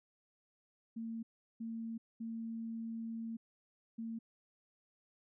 sine tone bursts at uneven times, 227.1 Hz, A#3, 45 cents flat, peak -39 dBFS, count 4, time 0.96-1.23 / 1.6-1.98 / 2.2-3.37 / 3.98-4.19 s, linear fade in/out 10 ms, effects none

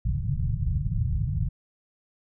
white low-pass noise, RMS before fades -26 dBFS, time 0.05-1.49 s, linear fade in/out 10 ms, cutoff 150 Hz, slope 48 dB/octave, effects none

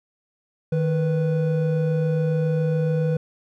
triangle tone pair together, 155.57 / 493.9 Hz, D#3 / B4, 0 / 0 cents, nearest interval octave + minor sixth, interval 2000 cents, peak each -18 / -23 dBFS, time 0.72-3.17 s, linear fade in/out 5 ms, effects none

